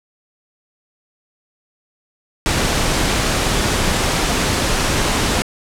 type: noise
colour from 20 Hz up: pink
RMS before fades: -17 dBFS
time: 2.46-5.42 s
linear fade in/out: 0 ms
effects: low-pass 9000 Hz 12 dB/octave